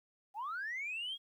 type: linear sweep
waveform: sine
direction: up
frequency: 770 to 3322 Hz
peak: -36 dBFS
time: 0.34-1.18 s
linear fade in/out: 50 ms
effects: tanh soft clip ceiling -34 dBFS + 12-bit